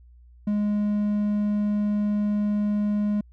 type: tone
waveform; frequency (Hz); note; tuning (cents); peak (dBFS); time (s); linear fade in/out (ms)
triangle; 207.7; G#3; 0; -19; 0.47-3.21; 5
effects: added 60 Hz sine -48 dBFS peak until 3.32 s